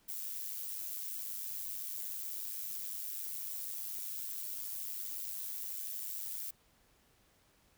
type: noise with amplitude modulation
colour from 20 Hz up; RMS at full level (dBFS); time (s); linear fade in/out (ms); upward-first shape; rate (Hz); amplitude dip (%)
violet; -38; 0.08-6.51; 10; sine; 100; 70
effects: pink hiss -69 dBFS RMS until 7.77 s